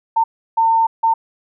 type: tone bursts at uneven times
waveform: sine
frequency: 905 Hz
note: A5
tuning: 48 cents sharp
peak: -11 dBFS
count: 3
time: 0.16-0.24 / 0.57-0.87 / 1.03-1.14 s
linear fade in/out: 10 ms
effects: none